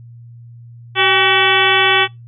harmonic tone with a mistuned harmonic, 379.8 Hz, F#4, 45 cents sharp, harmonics 1 / 2 / 3 / 4 / 5 / 6 / 7 / 8 / 9, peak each -19 / -19 / -19 / -19 / -19 / -19 / -19 / -19 / -19 dBFS, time 0.95-2.08 s, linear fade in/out 50 ms, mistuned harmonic 2, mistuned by +82 cents, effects noise-tail reverb RT60 0.2 s tail -24 dB re dry + added 118 Hz sine -35 dBFS peak until 2.27 s

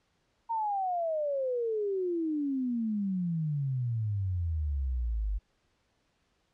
sine exponential sweep, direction down, 932.3 to 47.84 Hz, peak -28 dBFS, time 0.49-5.39 s, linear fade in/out 20 ms, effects pink hiss -73 dBFS RMS until 6.53 s + low-pass 6000 Hz 12 dB/octave

